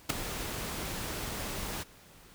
pink noise with ADSR envelope, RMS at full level -24 dBFS, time 0.09-1.84 s, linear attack 13 ms, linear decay 4 ms, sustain -13 dB, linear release 21 ms, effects pink hiss -56 dBFS RMS until 2.34 s

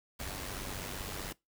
pink noise with amplitude modulation, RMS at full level -38 dBFS, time 0.19-1.33 s, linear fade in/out 10 ms, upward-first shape sine, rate 95.7 Hz, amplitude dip 55%, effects noise-tail reverb RT60 0.2 s tail -22 dB re dry

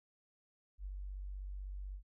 sine tone with ADSR envelope, 48 Hz, G1, 36 cents flat, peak -39 dBFS, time 0.78-2.03 s, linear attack 73 ms, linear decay 37 ms, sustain -2 dB, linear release 88 ms, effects none

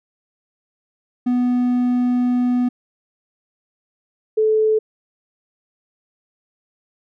triangle / sine tone pair in turn, 246.9 / 434.7 Hz, B3 / A4, 0 / -21 cents, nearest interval minor seventh, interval 979 cents, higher second, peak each -13 dBFS, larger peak neither, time 1.26-2.69 / 4.37-4.79 s, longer first, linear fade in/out 10 ms, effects none

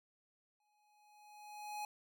square tone with exponential growth, 838 Hz, G#5, 15 cents sharp, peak -40 dBFS, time 0.6-1.85 s, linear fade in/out 2 ms, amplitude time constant 270 ms, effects none

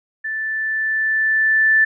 sine tone with level ramp, 1760 Hz, A6, in tune, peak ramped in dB -22 to -10 dBFS, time 0.24-1.85 s, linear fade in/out 10 ms, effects none

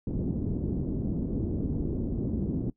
white low-pass noise, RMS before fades -30 dBFS, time 0.07-2.7 s, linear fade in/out 2 ms, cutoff 310 Hz, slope 24 dB/octave, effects noise-tail reverb RT60 0.1 s tail -19 dB re dry

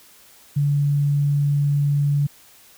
sine tone, 143.7 Hz, D3, 37 cents flat, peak -16 dBFS, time 0.56-2.27 s, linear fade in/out 10 ms, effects white hiss -50 dBFS RMS until 2.77 s

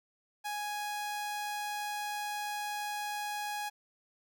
sawtooth tone, 831 Hz, G#5, 1 cent sharp, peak -31 dBFS, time 0.44-3.7 s, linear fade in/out 20 ms, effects none

